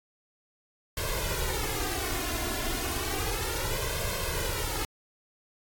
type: noise with flanger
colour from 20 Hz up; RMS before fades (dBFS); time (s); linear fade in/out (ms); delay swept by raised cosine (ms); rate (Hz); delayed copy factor
pink; -31; 0.97-4.85; 2; 1.9 to 2.9; 0.32; +0.95
effects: AAC 64 kbps